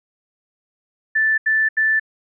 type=tone bursts; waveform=sine; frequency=1760 Hz; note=A6; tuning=in tune; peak=-14 dBFS; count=3; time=1.15-1.998 s; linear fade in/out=10 ms; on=230 ms; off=79 ms; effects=none